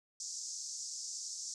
pink band-pass noise, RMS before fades -43 dBFS, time 0.2-1.54 s, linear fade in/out 2 ms, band 5200 to 7500 Hz, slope 48 dB/octave, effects none

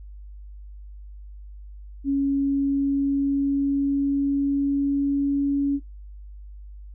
sine tone with pitch glide, 277.2 to 281.2 Hz, C#4 to C#4, 0 to +25 cents, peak -19 dBFS, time 2.04-5.8 s, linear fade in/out 50 ms, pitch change +25 cents, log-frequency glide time 2.31-5.55 s, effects noise-tail reverb RT60 0.2 s tail -18 dB re dry + added 50 Hz sine -38 dBFS peak until 6.94 s

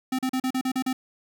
square tone bursts, 258.9 Hz, C4, 18 cents flat, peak -24 dBFS, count 8, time 0.12-0.93 s, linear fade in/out 5 ms, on 68 ms, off 38 ms, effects 9-bit

